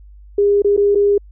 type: tone with dropouts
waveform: sine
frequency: 406 Hz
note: G#4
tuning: 39 cents flat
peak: -10 dBFS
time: 0.38-1.18 s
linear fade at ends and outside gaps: 5 ms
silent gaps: 0.621-0.645 / 0.766-0.775 / 0.949-0.954 s
effects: added 50 Hz sine -38 dBFS peak until 1.31 s